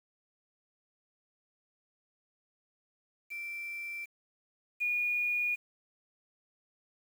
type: tone pair in turn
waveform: sine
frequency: 2345 / 2444 Hz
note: D7 / D#7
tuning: -3 / -32 cents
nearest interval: minor second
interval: 71 cents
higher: second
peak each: -37 / -28 dBFS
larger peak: second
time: 3.3-4.06 / 4.8-5.56 s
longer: neither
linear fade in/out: 20 ms
effects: 9-bit